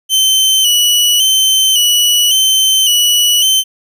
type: tone with vibrato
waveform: sawtooth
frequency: 3015 Hz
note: F#7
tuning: 32 cents sharp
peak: -5 dBFS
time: 0.09-3.64 s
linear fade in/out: 50 ms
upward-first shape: square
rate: 0.9 Hz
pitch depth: 42 cents each way
effects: none